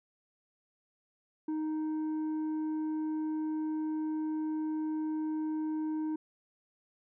sine tone with tanh clipping, 311.1 Hz, D#4, in tune, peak -32 dBFS, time 1.48-6.16 s, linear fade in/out 5 ms, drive 5 dB, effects none

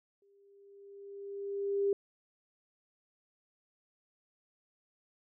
sine tone with exponential growth, 399.3 Hz, G4, 32 cents sharp, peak -25 dBFS, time 0.22-1.93 s, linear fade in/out 2 ms, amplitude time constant 370 ms, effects none

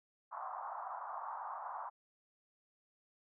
white band-pass noise, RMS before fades -44 dBFS, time 0.31-1.9 s, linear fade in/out 20 ms, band 720 to 1200 Hz, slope 48 dB/octave, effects none

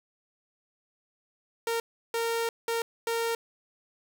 sawtooth tone bursts at uneven times, 461 Hz, A#4, 19 cents flat, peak -23 dBFS, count 4, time 1.67-1.8 / 2.14-2.49 / 2.68-2.82 / 3.07-3.35 s, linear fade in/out 2 ms, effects none

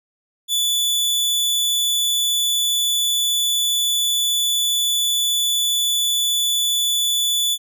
sawtooth tone, 3467 Hz, A7, 26 cents flat, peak -14 dBFS, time 0.48-7.58 s, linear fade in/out 50 ms, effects none

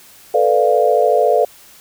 sine chord, B half-diminished seventh, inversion third, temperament equal, 440 / 493.9 / 587.3 / 698.5 Hz, A4 / B4 / D5 / F5, 0 / 0 / 0 / 0 cents, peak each -16 dBFS, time 0.34-1.45 s, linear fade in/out 5 ms, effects white hiss -44 dBFS RMS until 1.8 s

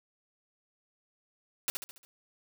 white noise with echo, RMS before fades -30 dBFS, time 1.68-1.7 s, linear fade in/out 0 ms, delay 70 ms, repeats 5, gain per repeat -6 dB, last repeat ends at 2.05 s, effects none

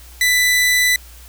sawtooth tone, 1989 Hz, B6, 12 cents sharp, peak -9 dBFS, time 0.21-0.96 s, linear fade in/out 2 ms, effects added 60 Hz sine -39 dBFS peak until 1.28 s + white hiss -44 dBFS RMS until 1.28 s

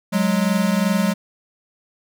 square tone pair together, 185 / 207.7 Hz, F#3 / G#3, 0 / 0 cents, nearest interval major second, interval 200 cents, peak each -20 dBFS, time 0.12-1.14 s, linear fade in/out 20 ms, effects none

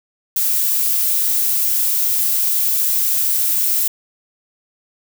violet noise, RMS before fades -17 dBFS, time 0.36-3.88 s, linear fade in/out 5 ms, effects none

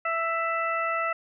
harmonic tone, 662 Hz, E5, 7 cents sharp, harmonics 1 / 2 / 3 / 4, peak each -31 / -27 / -32 / -35 dBFS, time 0.05-1.13 s, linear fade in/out 5 ms, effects none

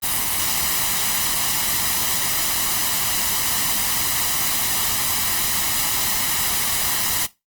white noise with comb filter, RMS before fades -21 dBFS, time 0.02-7.27 s, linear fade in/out 20 ms, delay 1 ms, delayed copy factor +0.5, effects noise-tail reverb RT60 0.2 s tail -17 dB re dry + Opus 32 kbps

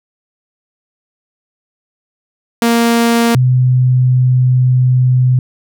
sawtooth / sine tone pair in turn, 233.1 / 126.95 Hz, A#3 / B2, 0 / +48 cents, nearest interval major seventh, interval 1052 cents, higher first, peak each -5 / -7 dBFS, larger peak first, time 2.62-3.35 / 3.35-5.39 s, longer second, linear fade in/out 2 ms, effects none

